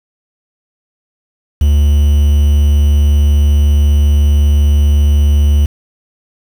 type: tone with quantisation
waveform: triangle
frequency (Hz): 72.7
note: D2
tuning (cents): -17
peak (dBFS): -4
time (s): 1.61-5.66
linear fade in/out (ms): 5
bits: 5
effects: none